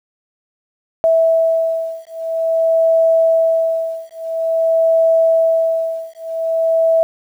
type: beating tone pair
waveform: sine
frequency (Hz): 654 / 654.49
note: E5 / E5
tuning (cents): -14 / -13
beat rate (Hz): 0.49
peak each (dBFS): -15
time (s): 1.04-7.03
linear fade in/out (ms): 0
effects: 8-bit